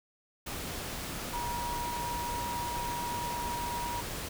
sine tone in noise, 957 Hz, A#5, 45 cents sharp, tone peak -34 dBFS, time 1.33-4.01 s, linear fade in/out 10 ms, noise pink, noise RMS -38 dBFS, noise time 0.46-4.29 s, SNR +1 dB, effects none

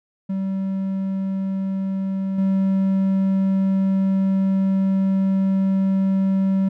triangle tone with level steps, 192.5 Hz, G3, 31 cents flat, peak -19 / -14 dBFS, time 0.29-6.69 s, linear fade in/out 10 ms, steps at 2.38 s, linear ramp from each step 5 ms, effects none

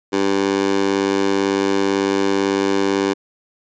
15% pulse tone with high-pass filter, 98 Hz, G2, in tune, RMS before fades -18 dBFS, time 0.12-3.14 s, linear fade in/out 20 ms, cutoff 350 Hz, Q 1.8, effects resampled to 16000 Hz

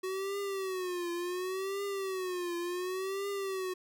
square tone with vibrato, 372 Hz, F#4, 9 cents sharp, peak -34 dBFS, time 0.03-3.74 s, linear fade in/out 10 ms, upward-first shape triangle, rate 0.69 Hz, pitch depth 140 cents each way, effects none

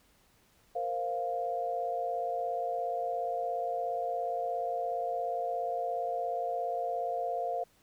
sine chord, Bb suspended second, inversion none, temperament equal, 466.2 / 523.3 / 698.5 Hz, Bb4 / C5 / F5, 0 / 0 / 0 cents, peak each -38 / -37 / -32 dBFS, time 0.75-7.64 s, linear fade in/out 10 ms, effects pink hiss -66 dBFS RMS until 7.82 s

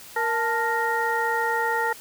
harmonic tone with a mistuned harmonic, 466.2 Hz, A#4, in tune, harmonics 1 / 2 / 3 / 4, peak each -28 / -25 / -29 / -27 dBFS, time 0.16-1.93 s, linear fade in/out 5 ms, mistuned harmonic 2, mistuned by -92 cents, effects white hiss -44 dBFS RMS until 2 s

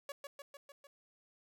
sawtooth tone with echo, 564 Hz, C#5, 30 cents sharp, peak -37 dBFS, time 0.09-0.12 s, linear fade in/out 2 ms, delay 150 ms, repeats 5, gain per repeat -3 dB, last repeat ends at 0.87 s, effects none

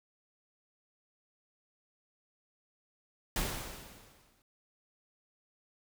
pink noise with exponential decay, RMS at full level -32 dBFS, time 3.36-4.42 s, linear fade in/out 1 ms, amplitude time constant 230 ms, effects none

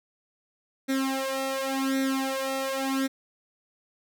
sawtooth tone with flanger, 267.8 Hz, C4, 40 cents sharp, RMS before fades -28 dBFS, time 0.88-3.08 s, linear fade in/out 20 ms, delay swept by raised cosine 0.51 to 2.21 ms, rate 0.9 Hz, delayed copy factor +0.95, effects none

